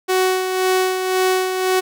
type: tone with tremolo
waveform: sawtooth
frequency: 372.7 Hz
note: F#4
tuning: 13 cents sharp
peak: -10 dBFS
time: 0.08-1.81 s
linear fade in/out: 20 ms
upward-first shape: sine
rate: 1.9 Hz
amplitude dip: 50%
effects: none